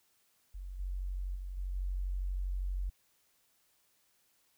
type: tone with level steps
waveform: sine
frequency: 46.25 Hz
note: F#1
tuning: in tune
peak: -40 / -34 / -38 / -34 / -32 dBFS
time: 0.54-2.9 s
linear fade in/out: 10 ms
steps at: 0.79 / 1.35 / 1.57 / 1.75 s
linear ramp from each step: 10 ms
effects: white hiss -72 dBFS RMS until 4.57 s